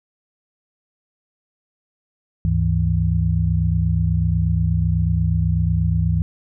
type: tone cluster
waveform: sine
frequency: 72.9 / 101.1 / 162.6 Hz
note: D2 / G#2 / E3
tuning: -12 / -46 / -23 cents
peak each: -20 dBFS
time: 2.45-6.22 s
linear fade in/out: 0 ms
effects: none